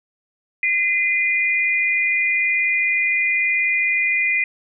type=tone pair together; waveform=sine; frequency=2046 / 2433 Hz; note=C7 / D#7; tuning=-39 / -39 cents; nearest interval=minor third; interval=300 cents; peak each=-19 dBFS; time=0.63-4.44 s; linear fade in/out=2 ms; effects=none